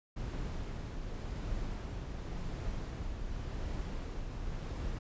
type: noise with tremolo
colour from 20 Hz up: brown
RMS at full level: -37 dBFS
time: 0.16-4.99 s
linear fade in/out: 10 ms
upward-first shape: triangle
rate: 0.91 Hz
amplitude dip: 35%
effects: resampled to 16000 Hz